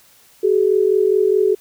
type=tone pair together; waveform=sine; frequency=379.9 / 424.7 Hz; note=F#4 / G#4; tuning=+46 / +39 cents; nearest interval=major second; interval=193 cents; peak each=-15 dBFS; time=0.43-1.55 s; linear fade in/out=10 ms; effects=white hiss -51 dBFS RMS until 1.6 s